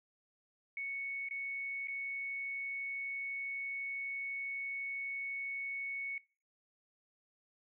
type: tone with dropouts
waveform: sine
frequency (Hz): 2217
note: C#7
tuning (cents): 0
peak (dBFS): -37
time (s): 0.77-6.18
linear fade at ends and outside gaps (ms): 2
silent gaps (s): 1.287-1.309 / 1.873-1.882
effects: noise-tail reverb RT60 0.4 s tail -23 dB re dry